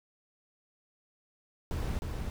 brown noise with echo, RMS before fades -33 dBFS, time 1.71-1.99 s, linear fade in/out 0 ms, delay 310 ms, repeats 1, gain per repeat -3 dB, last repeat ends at 2.3 s, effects none

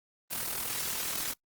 white noise with amplitude modulation, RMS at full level -31 dBFS, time 0.3-1.34 s, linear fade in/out 20 ms, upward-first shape sine, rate 40 Hz, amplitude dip 65%, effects noise-tail reverb RT60 0.1 s tail -22 dB re dry + Opus 24 kbps

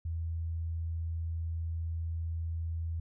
sine tone, 82.41 Hz, E2, in tune, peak -32 dBFS, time 0.05-3 s, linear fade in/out 5 ms, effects none

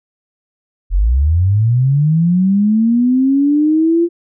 sine linear sweep, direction up, 40.65 to 346 Hz, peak -9 dBFS, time 0.9-4.09 s, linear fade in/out 50 ms, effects none

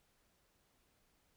silence, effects pink hiss -75 dBFS RMS until 1.36 s

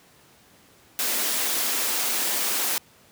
white high-pass noise, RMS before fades -25 dBFS, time 0.99-2.78 s, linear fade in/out 0 ms, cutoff 210 Hz, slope 48 dB/octave, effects pink hiss -55 dBFS RMS until 3.11 s + high-pass 100 Hz 12 dB/octave

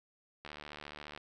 click train, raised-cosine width 0.3 ms, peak -29 dBFS, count 55, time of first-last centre 0.45-1.176 s, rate 74.4 Hz, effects none

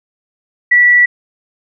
sine tone, 1952 Hz, B6, 21 cents flat, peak -5 dBFS, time 0.71-1.06 s, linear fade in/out 10 ms, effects none

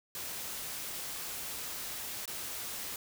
white noise with dropouts, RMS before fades -40 dBFS, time 0.15-2.96 s, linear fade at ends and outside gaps 1 ms, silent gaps 2.256-2.277 s, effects none

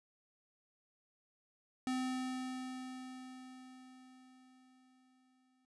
square tone with exponential decay, 256.8 Hz, C4, 32 cents flat, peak -34 dBFS, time 1.87-5.65 s, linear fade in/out 1 ms, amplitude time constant 820 ms, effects noise-tail reverb RT60 0.1 s tail -20 dB re dry + resampled to 24000 Hz

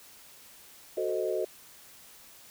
sine chord, F# diminished seventh, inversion none, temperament equal with one note detuned, 370 / 440 / 518.7 / 622.3 Hz, F#4 / A4 / C5 / Eb5, 0 / 0 / -15 / 0 cents, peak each -32 / -33 / -35 / -33 dBFS, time 0.97-1.45 s, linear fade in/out 5 ms, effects white hiss -53 dBFS RMS until 2.5 s

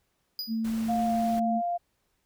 square tone with exponential decay, 4929 Hz, D#8, 17 cents flat, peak -29 dBFS, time 0.39-0.68 s, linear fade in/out 1 ms, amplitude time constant 61 ms
sine tone, 224.1 Hz, A3, 32 cents sharp, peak -26 dBFS, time 0.47-1.62 s, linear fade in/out 50 ms
pink noise, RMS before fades -44 dBFS, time 0.64-1.4 s, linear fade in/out 10 ms
sine tone with pitch glide, 706 to 697.5 Hz, F5 to F5, +19 to -2 cents, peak -26 dBFS, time 0.88-1.78 s, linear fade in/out 20 ms, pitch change -21 cents, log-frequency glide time 1.04-1.12 s
effects pink hiss -74 dBFS RMS until 2.25 s

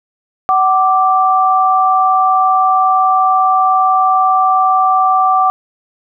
sine tone pair together, 752.4 / 1174.7 Hz, F#5 / D6, +29 / 0 cents, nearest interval minor sixth, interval 771 cents, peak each -11 dBFS, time 0.49-5.5 s, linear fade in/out 0 ms, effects none

